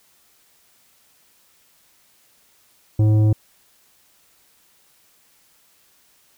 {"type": "tone with tanh clipping", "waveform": "triangle", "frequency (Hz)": 107.3, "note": "A2", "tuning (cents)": -43, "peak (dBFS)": -14, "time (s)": [2.99, 3.33], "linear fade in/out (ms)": 5, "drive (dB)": 14, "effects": ["white hiss -58 dBFS RMS until 6.37 s"]}